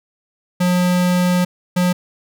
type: tone pair in turn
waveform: square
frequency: 179.4 / 179.4 Hz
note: F3 / F3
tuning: +47 / +47 cents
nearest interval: unison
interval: 0 cents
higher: neither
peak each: -14 dBFS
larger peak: neither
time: 0.6-1.45 / 1.76-1.93 s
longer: first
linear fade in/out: 10 ms
effects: none